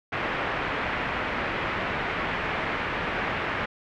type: low-pass noise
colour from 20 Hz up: white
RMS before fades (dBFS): -29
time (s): 0.12-3.66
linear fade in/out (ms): 10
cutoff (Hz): 2300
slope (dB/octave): 24
effects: none